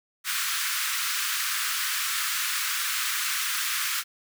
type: high-pass noise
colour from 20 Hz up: pink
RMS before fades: -28 dBFS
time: 0.24-4.04 s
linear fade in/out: 50 ms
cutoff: 1200 Hz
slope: 48 dB/octave
effects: none